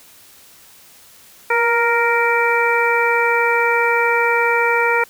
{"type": "harmonic tone with a mistuned harmonic", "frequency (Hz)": 466.2, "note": "A#4", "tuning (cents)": 0, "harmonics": [1, 2, 3, 4, 5], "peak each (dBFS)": [-19, -19, -20, -22, -20], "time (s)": [1.5, 5.04], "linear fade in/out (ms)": 5, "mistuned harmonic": 1, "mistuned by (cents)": 29, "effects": ["white hiss -46 dBFS RMS until 5.09 s"]}